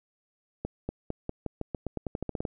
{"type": "accelerating click train", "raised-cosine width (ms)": 2, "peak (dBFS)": -18, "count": 16, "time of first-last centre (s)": [0.65, 2.452], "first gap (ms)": 240, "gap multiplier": 0.89, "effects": []}